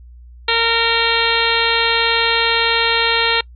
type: harmonic tone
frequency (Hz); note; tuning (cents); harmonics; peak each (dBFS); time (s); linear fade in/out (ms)
460.5; A#4; -21; 1 / 2 / 3 / 4 / 5 / 6 / 7 / 8 / 9; -22 / -22 / -22 / -22 / -22 / -22 / -22 / -22 / -22; 0.48-3.41; 5
effects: noise-tail reverb RT60 0.1 s tail -26 dB re dry + added 60 Hz sine -37 dBFS peak until 3.55 s